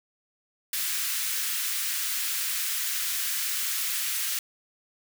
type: high-pass noise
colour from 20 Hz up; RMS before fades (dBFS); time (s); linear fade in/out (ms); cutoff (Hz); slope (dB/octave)
white; -29; 0.73-4.39; 2; 1400; 24
effects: none